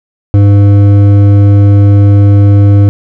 triangle tone with hard clipping, 100.9 Hz, G#2, 49 cents flat, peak -3 dBFS, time 0.34-2.89 s, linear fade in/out 0 ms, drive 13 dB, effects none

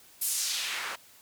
white noise with band-pass filter sweep, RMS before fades -32 dBFS, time 0.21-0.96 s, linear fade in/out 10 ms, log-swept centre 12000 to 1100 Hz, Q 1.3, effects white hiss -56 dBFS RMS until 1.21 s

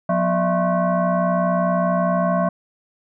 sine tone with frequency modulation, 244.4 Hz, B3, 18 cents flat, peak -16 dBFS, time 0.09-2.49 s, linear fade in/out 5 ms, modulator 424 Hz, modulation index 2, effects none

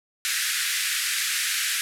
pink band-pass noise, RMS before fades -26 dBFS, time 0.25-1.81 s, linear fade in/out 0 ms, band 1500 to 13000 Hz, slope 48 dB/octave, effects none

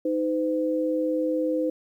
sine tone pair together, 312.7 / 508.9 Hz, D#4 / C5, +9 / -48 cents, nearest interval minor sixth, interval 843 cents, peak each -25 dBFS, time 0.05-1.7 s, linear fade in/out 5 ms, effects 10-bit

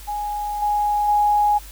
sine tone with level steps, 830.6 Hz, G#5, in tune, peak -23 / -17 / -14 dBFS, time 0.07-1.59 s, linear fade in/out 20 ms, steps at 0.62 / 1.08 s, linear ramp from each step 5 ms, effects added 50 Hz sine -38 dBFS peak until 1.71 s + white hiss -43 dBFS RMS until 1.71 s

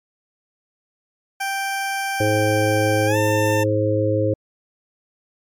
20% pulse tone with pitch glide, 784 to 895.4 Hz, G5 to A5, 0 to +30 cents, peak -17 dBFS, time 1.4-3.64 s, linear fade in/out 10 ms, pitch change +230 cents, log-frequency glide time 3.06-3.17 s
harmonic tone, 106.1 Hz, G#2, 38 cents sharp, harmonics 1 / 3 / 4 / 5, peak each -21 / -23 / -25 / -20 dBFS, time 2.2-4.34 s, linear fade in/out 5 ms
effects MP3 64 kbps

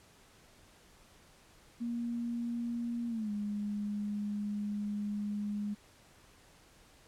sine tone with pitch glide, 236.1 to 206.7 Hz, A#3 to G#3, +22 to -8 cents, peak -33 dBFS, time 1.8-5.75 s, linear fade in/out 20 ms, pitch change -230 cents, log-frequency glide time 3.08-3.31 s, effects pink hiss -61 dBFS RMS until 7.07 s + low-pass 11000 Hz 12 dB/octave

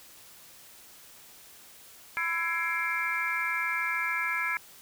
harmonic tone with a mistuned harmonic, 333.4 Hz, E4, 20 cents sharp, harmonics 3 / 4 / 5 / 6 / 7, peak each -37 / -35 / -32 / -33 / -33 dBFS, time 2.17-4.57 s, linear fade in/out 0 ms, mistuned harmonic 6, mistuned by +100 cents, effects white hiss -52 dBFS RMS until 4.81 s

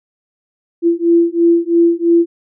sine beating tone pair, 337.4 / 340.4 Hz, E4 / F4, +40 / -44 cents, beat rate 3 Hz, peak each -12 dBFS, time 0.82-2.26 s, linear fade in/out 50 ms, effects none

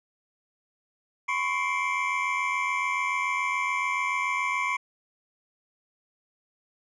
triangle tone cluster, 1008 / 1095 / 2112 / 2319 Hz, B5 / C#6 / C7 / D7, +35 / -22 / +16 / -22 cents, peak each -29 dBFS, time 1.28-4.77 s, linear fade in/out 10 ms, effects resampled to 24000 Hz

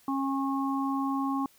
harmonic tone, 272.4 Hz, C#4, 30 cents flat, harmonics 1 / 3 / 4, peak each -28 / -35 / -33 dBFS, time 0.08-1.46 s, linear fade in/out 2 ms, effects white hiss -61 dBFS RMS until 1.58 s

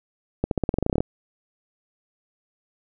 accelerating click train, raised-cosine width 2 ms, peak -8 dBFS, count 14, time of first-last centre 0.44-1.005 s, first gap 72 ms, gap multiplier 0.91, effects none

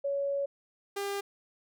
sine / sawtooth tone pair in turn, 560 / 400.2 Hz, C#5 / G4, +18 / +36 cents, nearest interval tritone, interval 582 cents, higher first, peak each -28 / -28 dBFS, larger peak neither, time 0.04-0.46 / 0.96-1.21 s, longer first, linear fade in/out 10 ms, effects none

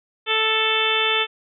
harmonic tone, 440 Hz, A4, in tune, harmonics 1 / 2 / 3 / 4 / 5 / 6 / 7 / 8, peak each -26 / -29 / -26 / -28 / -27 / -24 / -25 / -24 dBFS, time 0.26-1.27 s, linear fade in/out 50 ms, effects none

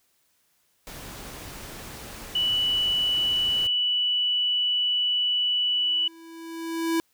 pink noise, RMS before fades -40 dBFS, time 0.87-3.67 s, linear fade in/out 0 ms
sine tone, 2960 Hz, F#7, in tune, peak -21 dBFS, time 2.35-6.08 s, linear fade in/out 5 ms
square tone with exponential growth, 329.6 Hz, E4, in tune, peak -21 dBFS, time 5.66-7 s, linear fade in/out 0 ms, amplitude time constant 290 ms
effects white hiss -68 dBFS RMS until 7.13 s

